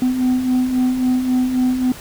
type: beating tone pair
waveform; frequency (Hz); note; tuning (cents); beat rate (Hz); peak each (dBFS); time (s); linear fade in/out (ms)
sine; 250.6 / 254.3; B3 / C4; +25 / -49; 3.7; -20 / -13; 0.02-1.92; 2
effects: tanh soft clip ceiling -12 dBFS + pink hiss -36 dBFS RMS until 2 s